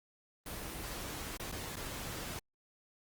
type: noise with dropouts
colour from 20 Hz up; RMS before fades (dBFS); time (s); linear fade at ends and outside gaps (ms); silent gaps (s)
pink; -42; 0.46-2.39; 2; 1.371-1.398 / 1.514-1.524 / 1.757-1.767
effects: Opus 24 kbps